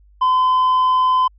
sine tone with tanh clipping, 1021 Hz, C6, 43 cents flat, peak -13 dBFS, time 0.21-1.28 s, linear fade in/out 10 ms, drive 3 dB, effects added 50 Hz sine -47 dBFS peak until 1.38 s

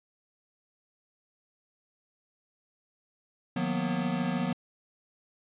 square chord, B major seventh, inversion first, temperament equal with one note detuned, 155.56 / 181.61 / 233.1 / 246.9 Hz, D#3 / F#3 / A#3 / B3, 0 / -32 / 0 / 0 cents, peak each -37 / -32 / -36 / -33 dBFS, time 3.56-4.53 s, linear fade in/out 5 ms, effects resampled to 8000 Hz

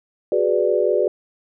sine chord, G# half-diminished seventh, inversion third, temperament equal, 370 / 415.3 / 493.9 / 587.3 Hz, F#4 / G#4 / B4 / D5, 0 / 0 / 0 / 0 cents, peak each -21 dBFS, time 0.32-1.08 s, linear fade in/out 2 ms, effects none

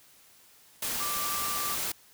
sine tone in noise, 1174.7 Hz, D6, in tune, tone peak -34 dBFS, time 1-1.75 s, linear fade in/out 5 ms, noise white, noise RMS -32 dBFS, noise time 0.82-1.92 s, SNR -5 dB, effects white hiss -58 dBFS RMS until 2.13 s

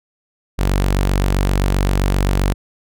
sawtooth tone, 47.64 Hz, G1, 49 cents flat, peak -10 dBFS, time 0.58-2.54 s, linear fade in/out 20 ms, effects none

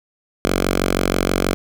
5% pulse tone with notch filter, 46.25 Hz, F#1, in tune, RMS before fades -19 dBFS, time 0.45-1.54 s, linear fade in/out 0 ms, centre 110 Hz, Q 1, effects none

